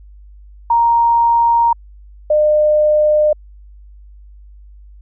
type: tone pair in turn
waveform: sine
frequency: 934 / 605 Hz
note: A#5 / D#5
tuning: +3 / -49 cents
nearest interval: minor sixth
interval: 752 cents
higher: first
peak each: -9 dBFS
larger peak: neither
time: 0.7-1.73 / 2.3-3.33 s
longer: neither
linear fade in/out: 5 ms
effects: added 50 Hz sine -37 dBFS peak until 5.01 s